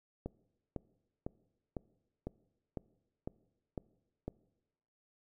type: click train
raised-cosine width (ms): 2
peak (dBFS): -25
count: 9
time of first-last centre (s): 0.26-4.28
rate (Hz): 1.99
effects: noise-tail reverb RT60 1.0 s tail -22 dB re dry